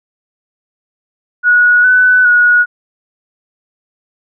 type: tone with pitch steps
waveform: sine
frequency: 1459 / 1499 / 1455 Hz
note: F#6 / F#6 / F#6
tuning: -25 / +22 / -29 cents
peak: -5 dBFS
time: 1.43-2.66 s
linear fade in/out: 50 ms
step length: 410 ms
effects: none